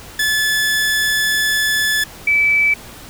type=tone pair in turn; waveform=sawtooth / sine; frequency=1728 / 2307 Hz; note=A6 / D7; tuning=-32 / -31 cents; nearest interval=perfect fourth; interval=501 cents; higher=second; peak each=-11 dBFS; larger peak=neither; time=0.19-2.04 / 2.27-2.74 s; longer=first; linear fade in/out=5 ms; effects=pink hiss -37 dBFS RMS until 3.09 s